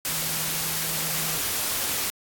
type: tone in noise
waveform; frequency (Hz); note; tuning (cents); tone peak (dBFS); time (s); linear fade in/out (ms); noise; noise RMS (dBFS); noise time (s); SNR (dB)
sine; 160; D#3; +49; -38; 0.09-1.38; 0; white; -27; 0.05-2.1; -14
effects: AAC 64 kbps